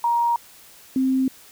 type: tone pair in turn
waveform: sine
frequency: 942 / 262.4 Hz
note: A#5 / C4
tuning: +18 / +5 cents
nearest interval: octave + minor seventh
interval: 2213 cents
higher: first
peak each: -17 dBFS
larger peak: neither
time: 0.04-0.36 / 0.96-1.28 s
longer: neither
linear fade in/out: 2 ms
effects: white hiss -48 dBFS RMS until 1.51 s